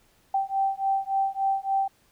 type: beating tone pair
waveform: sine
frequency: 778 / 781.5 Hz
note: G5 / G5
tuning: -13 / -6 cents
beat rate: 3.5 Hz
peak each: -26 dBFS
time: 0.34-1.88 s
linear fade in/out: 5 ms
effects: pink hiss -63 dBFS RMS until 2.11 s